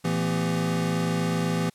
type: tone cluster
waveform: square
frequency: 114.6 / 167.3 / 223.5 / 251.5 / 397.1 Hz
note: A#2 / E3 / A3 / B3 / G4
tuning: -29 / +26 / +27 / +32 / +22 cents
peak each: -35 / -26 / -34 / -32 / -34 dBFS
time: 0.04-1.7 s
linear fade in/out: 10 ms
effects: white hiss -62 dBFS RMS until 1.74 s + low-pass 11000 Hz 12 dB/octave